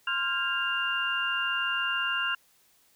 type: tone cluster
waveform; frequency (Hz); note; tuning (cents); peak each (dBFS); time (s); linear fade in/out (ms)
sine; 1049 / 1396 / 1614 / 2793; C6 / F6 / G#6 / F7; +4 / -1 / -50 / -1; -36 / -30 / -33 / -30; 0.07-2.35; 5
effects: white hiss -64 dBFS RMS until 2.95 s